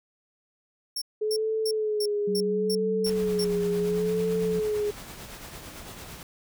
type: tone bursts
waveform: sawtooth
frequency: 5460 Hz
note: F8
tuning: 40 cents flat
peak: -26 dBFS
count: 8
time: 0.96-3.446 s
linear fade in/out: 5 ms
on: 57 ms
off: 290 ms
type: tone with vibrato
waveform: sine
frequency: 425.8 Hz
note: G#4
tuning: 43 cents sharp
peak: -24 dBFS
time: 1.21-4.91 s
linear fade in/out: 10 ms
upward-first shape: sine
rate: 0.72 Hz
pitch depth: 56 cents each way
type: tone with pitch glide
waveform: sine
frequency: 190 to 177.28 Hz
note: F#3 to F3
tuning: +46 to +26 cents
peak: -29 dBFS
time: 2.27-4.6 s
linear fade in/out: 10 ms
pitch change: -120 cents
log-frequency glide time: 3.12-3.61 s
type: noise with tremolo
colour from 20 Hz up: pink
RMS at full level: -40 dBFS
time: 3.06-6.23 s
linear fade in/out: 2 ms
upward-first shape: triangle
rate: 8.9 Hz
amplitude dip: 45%
effects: none